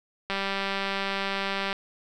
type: click train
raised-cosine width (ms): 0.3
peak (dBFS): -13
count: 281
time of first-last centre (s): 0.3-1.729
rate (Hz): 196
effects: none